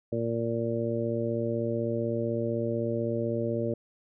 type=harmonic tone; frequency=115.9 Hz; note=A#2; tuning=10 cents flat; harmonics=1 / 2 / 3 / 4 / 5; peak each=-33 / -33 / -33 / -33 / -33 dBFS; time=0.12-3.74 s; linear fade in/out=5 ms; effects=none